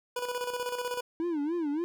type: tone with tremolo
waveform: 25% pulse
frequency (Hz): 491.4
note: B4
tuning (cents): -9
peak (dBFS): -26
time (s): 0.16-1.01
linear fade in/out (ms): 5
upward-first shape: square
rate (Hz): 16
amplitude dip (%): 55
type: tone with vibrato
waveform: triangle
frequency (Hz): 316.2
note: D#4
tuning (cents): +28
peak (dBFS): -26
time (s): 1.2-1.84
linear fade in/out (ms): 0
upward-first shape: sine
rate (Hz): 3.5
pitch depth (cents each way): 180
effects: none